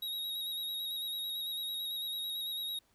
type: tone with vibrato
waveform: square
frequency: 3798 Hz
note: A#7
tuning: 32 cents sharp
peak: -36 dBFS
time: 0.02-2.79 s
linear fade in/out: 5 ms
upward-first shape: square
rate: 9 Hz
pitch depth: 21 cents each way
effects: pink hiss -71 dBFS RMS until 2.94 s